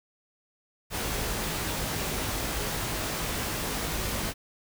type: noise with comb filter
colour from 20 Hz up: pink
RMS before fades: -31 dBFS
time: 0.9-4.34 s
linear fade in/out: 50 ms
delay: 19 ms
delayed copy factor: +0.5
effects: none